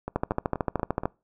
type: two click trains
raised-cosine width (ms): 1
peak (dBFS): -17 / -10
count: 5 / 13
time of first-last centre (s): 0.08-1.035 / 0.16-1.056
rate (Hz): 4.19 / 13.4
effects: noise-tail reverb RT60 0.3 s tail -25 dB re dry